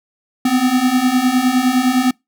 square beating tone pair, 247.9 / 257.7 Hz, B3 / C4, +7 / -26 cents, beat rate 9.8 Hz, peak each -18 / -15 dBFS, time 0.45-2.11 s, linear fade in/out 5 ms, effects noise-tail reverb RT60 0.2 s tail -26 dB re dry

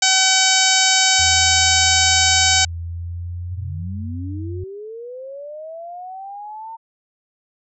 harmonic tone, 760 Hz, F#5, 46 cents sharp, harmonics 1 / 2 / 3 / 4 / 5 / 6 / 7 / 8 / 9 / 10, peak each -22 / -22 / -22 / -22 / -22 / -22 / -22 / -22 / -22 / -22 dBFS, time 0.02-2.65 s, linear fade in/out 5 ms
sine tone with pitch glide, 84.2 to 91.82 Hz, E2 to F#2, +37 to -13 cents, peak -25 dBFS, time 1.19-4.64 s, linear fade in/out 5 ms, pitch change +150 cents, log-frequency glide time 2.77-4.04 s
sine linear sweep, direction up, 89.8 to 915 Hz, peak -30 dBFS, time 3.51-6.77 s, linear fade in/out 20 ms
effects none

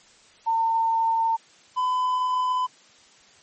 sine / triangle tone pair in turn, 906 / 1008.5 Hz, A#5 / B5, -50 / +36 cents, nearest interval major second, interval 186 cents, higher second, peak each -19 dBFS, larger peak neither, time 0.46-1.37 / 1.76-2.67 s, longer neither, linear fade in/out 20 ms, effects white hiss -54 dBFS RMS until 3.42 s + MP3 32 kbps

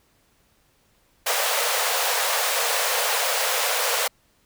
pink high-pass noise, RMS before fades -23 dBFS, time 1.26-4.08 s, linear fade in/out 10 ms, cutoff 460 Hz, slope 96 dB/octave, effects pink hiss -63 dBFS RMS until 4.45 s

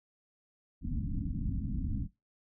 pink low-pass noise, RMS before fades -34 dBFS, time 0.81-2.08 s, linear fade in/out 50 ms, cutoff 290 Hz, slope 96 dB/octave, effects noise-tail reverb RT60 0.2 s tail -18 dB re dry

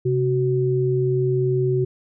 sine tone pair together, 131.8 / 372.8 Hz, C3 / F#4, +13 / +13 cents, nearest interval octave + tritone, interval 1800 cents, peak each -20 dBFS, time 0.05-1.85 s, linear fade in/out 10 ms, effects none

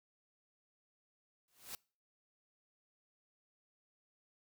white noise with exponential growth, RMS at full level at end -42 dBFS, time 1.48-1.75 s, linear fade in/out 1 ms, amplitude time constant 58 ms, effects noise-tail reverb RT60 0.4 s tail -25 dB re dry

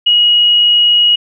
sine tone, 2898 Hz, F#7, 37 cents flat, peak -6 dBFS, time 0.06-1.16 s, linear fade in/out 10 ms, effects none

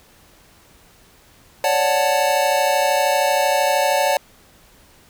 square chord, D major seventh, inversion third, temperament equal, 554.4 / 587.3 / 740 / 880 Hz, C#5 / D5 / F#5 / A5, 0 / 0 / 0 / 0 cents, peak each -22 dBFS, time 1.64-4.17 s, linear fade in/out 2 ms, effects pink hiss -51 dBFS RMS until 5.09 s

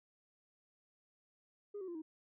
sine tone with pitch steps, 410 / 376 / 344.8 / 316.2 Hz, G#4 / F#4 / F4 / D#4, -22 / +28 / -22 / +28 cents, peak -40 dBFS, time 1.74-2.02 s, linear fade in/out 10 ms, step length 70 ms, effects tanh soft clip ceiling -39 dBFS

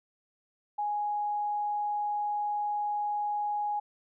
sine tone, 830.6 Hz, G#5, in tune, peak -28 dBFS, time 0.78-3.8 s, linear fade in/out 10 ms, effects none

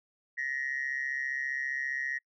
sine tone with amplitude modulation, 1886 Hz, A#6, 20 cents sharp, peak -26 dBFS, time 0.37-2.19 s, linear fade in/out 20 ms, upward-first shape sine, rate 135 Hz, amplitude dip 90%, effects noise-tail reverb RT60 0.1 s tail -25 dB re dry + tanh soft clip ceiling -25 dBFS

